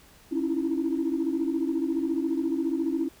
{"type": "tone cluster", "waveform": "sine", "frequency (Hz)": [274.3, 321.3, 335.7], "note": ["C#4", "E4", "E4"], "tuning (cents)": [-18, -44, 32], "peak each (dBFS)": -28, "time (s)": [0.31, 3.09], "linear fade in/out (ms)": 20, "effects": ["tanh soft clip ceiling -17 dBFS", "pink hiss -55 dBFS RMS until 3.2 s"]}